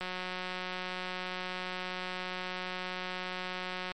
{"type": "click train", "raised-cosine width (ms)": 0.3, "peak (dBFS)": -21, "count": 716, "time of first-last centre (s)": [0.01, 3.917], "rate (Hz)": 183, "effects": ["MP3 64 kbps"]}